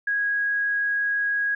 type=tone; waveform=sine; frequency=1651 Hz; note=G#6; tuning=11 cents flat; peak=-21 dBFS; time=0.07-1.55 s; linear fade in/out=5 ms; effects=none